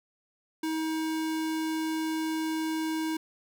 square tone, 317.8 Hz, D#4, 37 cents sharp, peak -29 dBFS, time 0.63-3.17 s, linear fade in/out 5 ms, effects none

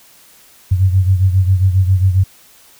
sine beating tone pair, 92.8 / 100.2 Hz, F#2 / G2, +6 / +38 cents, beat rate 7.4 Hz, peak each -10 / -16 dBFS, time 0.71-2.24 s, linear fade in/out 10 ms, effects white hiss -46 dBFS RMS until 2.79 s

